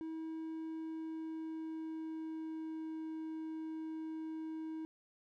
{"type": "tone with pitch glide", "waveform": "triangle", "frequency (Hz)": [320.9, 317.8], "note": ["E4", "D#4"], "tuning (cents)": [-46, 37], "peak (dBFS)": -38, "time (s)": [0.01, 4.85], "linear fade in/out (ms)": 0, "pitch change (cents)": -17, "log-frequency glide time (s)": [0.73, 3.05], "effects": []}